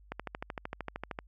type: click train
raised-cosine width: 0.5 ms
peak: -21 dBFS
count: 15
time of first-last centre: 0.12-1.189 s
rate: 13.1 Hz
effects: added 50 Hz sine -55 dBFS peak until 1.27 s